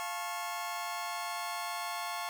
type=chord; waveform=sawtooth; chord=F augmented; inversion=none; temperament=just; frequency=698.5 / 873.1 / 1091.3 Hz; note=F5 / A5 / C#6; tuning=0 / -14 / -27 cents; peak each=-36 / -37 / -35 dBFS; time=0-2.29 s; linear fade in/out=0 ms; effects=none